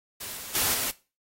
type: noise with level steps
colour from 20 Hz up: white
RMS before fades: -37 / -39 / -25 / -29 dBFS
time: 0.2-0.91 s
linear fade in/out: 10 ms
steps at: 0.37 / 0.55 / 0.74 s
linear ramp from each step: 2 ms
effects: noise-tail reverb RT60 0.3 s tail -18 dB re dry + AAC 48 kbps